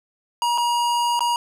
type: tone with dropouts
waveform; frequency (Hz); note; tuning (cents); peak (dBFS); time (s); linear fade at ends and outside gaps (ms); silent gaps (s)
square; 953; A#5; +38; -19; 0.42-1.36; 1; 0.577-0.581 / 1.193-1.206
effects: low-pass 11000 Hz 12 dB/octave + 9-bit